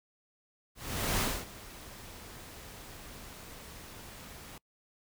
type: noise with ADSR envelope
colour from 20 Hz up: pink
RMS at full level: -29 dBFS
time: 0.75-4.58 s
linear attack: 440 ms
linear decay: 260 ms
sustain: -19 dB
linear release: 4 ms
effects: noise-tail reverb RT60 0.1 s tail -25 dB re dry